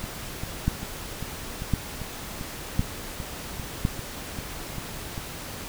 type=two click trains; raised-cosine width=5 ms; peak=-9 / -21 dBFS; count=4 / 14; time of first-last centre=0.68-3.851 / 0.04-5.178 s; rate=0.946 / 2.53 Hz; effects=pink hiss -37 dBFS RMS until 5.68 s